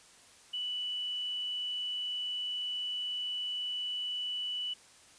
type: tone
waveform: sine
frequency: 2966 Hz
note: F#7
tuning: 4 cents sharp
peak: -33 dBFS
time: 0.53-4.74 s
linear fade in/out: 10 ms
effects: white hiss -58 dBFS RMS until 5.18 s + resampled to 22050 Hz